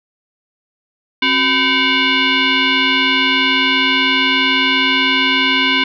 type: tone with frequency modulation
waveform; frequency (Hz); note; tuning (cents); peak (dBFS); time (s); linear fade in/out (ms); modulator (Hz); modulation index
sine; 370; F#4; 0; -11; 1.22-5.84; 5; 637; 5.1
effects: none